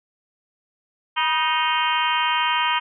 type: harmonic tone with a mistuned harmonic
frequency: 311.1 Hz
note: D#4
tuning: in tune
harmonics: 3 / 4 / 5 / 6 / 7 / 8 / 9 / 10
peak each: -22 / -26 / -29 / -30 / -30 / -29 / -29 / -27 dBFS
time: 1.16-2.8 s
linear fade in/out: 20 ms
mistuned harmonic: 3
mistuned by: +56 cents
effects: none